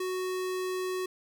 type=tone; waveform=square; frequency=370 Hz; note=F#4; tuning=in tune; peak=-31 dBFS; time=0-1.06 s; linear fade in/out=5 ms; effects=none